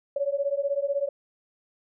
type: beating tone pair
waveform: sine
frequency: 554.4 / 570.4 Hz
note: C#5 / C#5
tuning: 0 / +49 cents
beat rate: 16 Hz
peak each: -27 dBFS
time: 0.16-1.09 s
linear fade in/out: 5 ms
effects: none